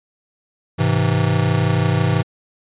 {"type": "chord", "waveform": "square", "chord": "Ab augmented", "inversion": "none", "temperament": "just", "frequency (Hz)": [103.83, 129.78, 162.23], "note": ["Ab2", "C3", "E3"], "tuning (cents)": [0, -14, -27], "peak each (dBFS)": -20, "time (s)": [0.78, 2.23], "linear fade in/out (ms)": 20, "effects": ["resampled to 8000 Hz"]}